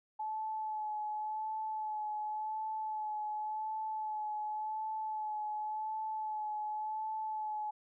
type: tone with vibrato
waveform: sine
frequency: 860 Hz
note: A5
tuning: 40 cents flat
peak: -35 dBFS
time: 0.19-7.71 s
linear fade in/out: 10 ms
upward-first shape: sine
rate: 0.9 Hz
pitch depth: 22 cents each way
effects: none